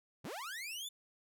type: linear sweep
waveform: sawtooth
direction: up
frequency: 85.8 to 3591 Hz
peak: -38 dBFS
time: 0.24-0.89 s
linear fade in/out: 10 ms
effects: none